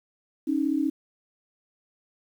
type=tone pair together; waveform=sine; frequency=275.5 / 311.1 Hz; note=C#4 / D#4; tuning=-11 / 0 cents; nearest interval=major second; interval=211 cents; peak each=-25 dBFS; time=0.47-0.9 s; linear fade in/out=10 ms; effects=9-bit